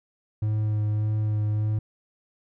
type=tone with vibrato; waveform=triangle; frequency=106.6 Hz; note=G#2; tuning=46 cents sharp; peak=-20 dBFS; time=0.42-1.79 s; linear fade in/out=5 ms; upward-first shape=sine; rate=1.7 Hz; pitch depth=14 cents each way; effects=none